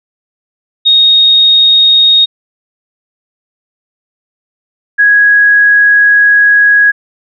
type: tone pair in turn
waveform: sine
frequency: 3729 / 1661.1 Hz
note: A#7 / G#6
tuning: 0 / 0 cents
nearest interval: octave + major second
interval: 1400 cents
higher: first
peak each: -3 dBFS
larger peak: neither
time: 0.85-2.26 / 4.98-6.92 s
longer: second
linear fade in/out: 20 ms
effects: none